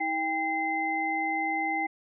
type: tone cluster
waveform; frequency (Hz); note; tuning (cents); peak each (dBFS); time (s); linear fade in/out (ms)
sine; 320 / 795 / 2066; D#4 / G5 / C7; +49 / +24 / -22; -34 / -29 / -30; 0-1.87; 10
effects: none